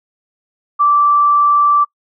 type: tone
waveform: sine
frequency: 1167 Hz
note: D6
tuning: 11 cents flat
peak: -8 dBFS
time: 0.79-1.85 s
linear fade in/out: 20 ms
effects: noise-tail reverb RT60 0.1 s tail -26 dB re dry